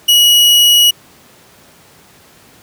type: tone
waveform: 40% pulse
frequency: 2913 Hz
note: F#7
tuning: 28 cents flat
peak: -5 dBFS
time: 0.08-0.91 s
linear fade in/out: 10 ms
effects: pink hiss -44 dBFS RMS until 2.62 s + high-pass 100 Hz 12 dB/octave